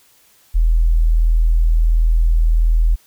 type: tone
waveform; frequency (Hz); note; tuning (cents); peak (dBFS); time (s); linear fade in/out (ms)
sine; 40.72; E1; -20; -10; 0.54-2.96; 20
effects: white hiss -53 dBFS RMS until 3.06 s